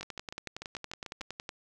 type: two click trains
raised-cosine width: 0.2 ms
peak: -21 / -23 dBFS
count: 17 / 9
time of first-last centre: 0.01-1.491 / 0.03-1.21 s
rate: 10.8 / 6.78 Hz
effects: none